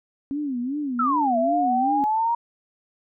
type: tone with vibrato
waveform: sine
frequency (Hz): 268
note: C4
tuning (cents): +42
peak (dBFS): -24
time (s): 0.31-2.04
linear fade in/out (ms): 0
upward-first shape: sine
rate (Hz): 2.6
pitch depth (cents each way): 190
type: exponential two-way sweep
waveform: sine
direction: down then up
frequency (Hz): 1374 to 656 to 948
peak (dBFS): -19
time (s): 0.99-2.35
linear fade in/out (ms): 5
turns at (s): 1.38
effects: none